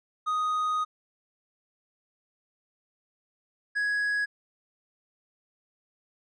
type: tone pair in turn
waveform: triangle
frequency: 1246 / 1668 Hz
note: D#6 / G#6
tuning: +2 / +7 cents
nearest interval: perfect fourth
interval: 505 cents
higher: second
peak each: -23 dBFS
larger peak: neither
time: 0.26-0.85 / 3.75-4.26 s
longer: first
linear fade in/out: 20 ms
effects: resampled to 22050 Hz